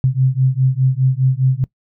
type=beating tone pair; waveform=sine; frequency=128.5 / 133.4 Hz; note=C3 / C3; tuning=-31 / +34 cents; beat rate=4.9 Hz; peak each=-15 dBFS; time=0.04-1.64 s; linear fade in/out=0 ms; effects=noise-tail reverb RT60 0.1 s tail -22 dB re dry